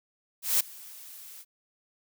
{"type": "noise with ADSR envelope", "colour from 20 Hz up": "blue", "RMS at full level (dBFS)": -22, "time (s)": [0.42, 1.45], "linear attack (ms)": 180, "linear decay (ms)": 10, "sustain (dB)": -24, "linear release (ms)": 45, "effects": []}